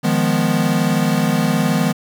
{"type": "chord", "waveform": "square", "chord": "F half-diminished seventh", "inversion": "third", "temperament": "equal", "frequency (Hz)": [155.56, 174.61, 207.7, 246.9], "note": ["Eb3", "F3", "Ab3", "Cb4"], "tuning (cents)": [0, 0, 0, 0], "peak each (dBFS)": -21, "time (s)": [0.03, 1.93], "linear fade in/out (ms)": 20, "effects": ["7-bit"]}